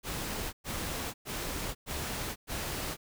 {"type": "noise bursts", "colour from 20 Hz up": "pink", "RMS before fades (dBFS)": -36, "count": 5, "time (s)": [0.03, 2.97], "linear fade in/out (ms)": 50, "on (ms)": 500, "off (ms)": 110, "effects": []}